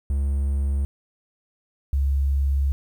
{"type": "tone pair in turn", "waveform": ["triangle", "sine"], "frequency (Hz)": [69.4, 69.06], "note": ["C#2", "C#2"], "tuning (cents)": [3, -6], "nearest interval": "unison", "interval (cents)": 9, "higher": "first", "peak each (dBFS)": -18, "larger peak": "neither", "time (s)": [[0.1, 0.85], [1.93, 2.72]], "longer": "second", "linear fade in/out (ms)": 0, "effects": ["9-bit"]}